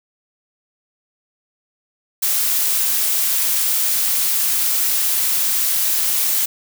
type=noise; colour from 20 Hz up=blue; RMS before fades=-18 dBFS; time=2.22-6.46 s; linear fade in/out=10 ms; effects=none